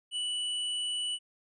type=tone with hard clipping; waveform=sine; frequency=2960 Hz; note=F#7; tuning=in tune; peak=-32 dBFS; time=0.11-1.19 s; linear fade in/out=50 ms; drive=12 dB; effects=resampled to 24000 Hz